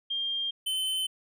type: tone pair in turn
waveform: sine / square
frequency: 3200 / 3061 Hz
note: G7 / G7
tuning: +35 / -42 cents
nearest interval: minor second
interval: 77 cents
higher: first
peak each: -28 dBFS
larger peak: neither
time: 0.1-0.51 / 0.66-1.07 s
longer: neither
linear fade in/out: 10 ms
effects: none